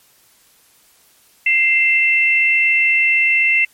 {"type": "tone pair together", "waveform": "sine", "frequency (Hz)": [2093, 2678], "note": ["C7", "E7"], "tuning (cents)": [0, 27], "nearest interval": "major third", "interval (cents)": 427, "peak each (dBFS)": -14, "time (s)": [1.46, 3.65], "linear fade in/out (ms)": 5, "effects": ["white hiss -53 dBFS RMS until 3.73 s", "MP3 64 kbps"]}